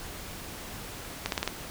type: accelerating click train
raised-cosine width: 0.2 ms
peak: -10 dBFS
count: 5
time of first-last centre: 1.26-1.476 s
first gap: 62 ms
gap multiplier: 0.91
effects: pink hiss -41 dBFS RMS until 1.7 s